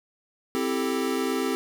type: chord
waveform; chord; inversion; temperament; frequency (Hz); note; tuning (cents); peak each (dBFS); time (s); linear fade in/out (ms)
square; A minor seventh; first; equal; 261.6 / 329.6 / 392 / 440; C4 / E4 / G4 / A4; 0 / 0 / 0 / 0; -29 / -33 / -30 / -32; 0.55-1.55; 0
effects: none